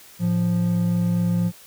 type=tone pair together; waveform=triangle; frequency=110.38 / 174.61 Hz; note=A2 / F3; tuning=+6 / 0 cents; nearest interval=minor sixth; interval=794 cents; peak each=-23 / -17 dBFS; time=0.19-1.52 s; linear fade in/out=50 ms; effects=white hiss -47 dBFS RMS until 1.66 s